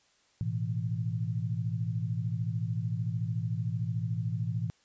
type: chord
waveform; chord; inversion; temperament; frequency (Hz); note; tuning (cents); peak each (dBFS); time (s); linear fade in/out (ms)
sine; A suspended second; none; equal; 110 / 123.47 / 164.81; A2 / B2 / E3; 0 / 0 / 0; -32 / -34 / -35; 0.41-4.7; 0
effects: white hiss -67 dBFS RMS until 4.84 s + resampled to 16000 Hz